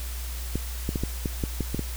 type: clicks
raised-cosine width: 3 ms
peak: -14 dBFS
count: 9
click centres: 0.556 / 0.891 / 0.958 / 1.036 / 1.258 / 1.438 / 1.607 / 1.746 / 1.793 s
effects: added 60 Hz sine -31 dBFS peak until 1.96 s + white hiss -40 dBFS RMS until 1.96 s